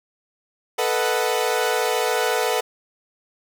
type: chord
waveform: sawtooth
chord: B dominant seventh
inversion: third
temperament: equal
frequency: 440 / 493.9 / 622.3 / 740 Hz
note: A4 / B4 / D#5 / F#5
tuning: 0 / 0 / 0 / 0 cents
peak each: -20 / -20 / -25 / -22 dBFS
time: 0.78-2.61 s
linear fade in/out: 10 ms
effects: none